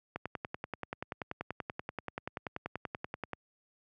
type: click train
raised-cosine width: 0.5 ms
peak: -21 dBFS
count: 34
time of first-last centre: 0.16-3.333 s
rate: 10.4 Hz
effects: high-pass 80 Hz 12 dB/octave